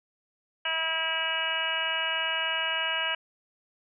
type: harmonic tone with a mistuned harmonic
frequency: 323.1 Hz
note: E4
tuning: 35 cents flat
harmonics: 2 / 3 / 4 / 5 / 6 / 7 / 8 / 9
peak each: -38 / -36 / -39 / -32 / -40 / -35 / -37 / -30 dBFS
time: 0.65-3.15 s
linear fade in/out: 5 ms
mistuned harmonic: 7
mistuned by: +33 cents
effects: none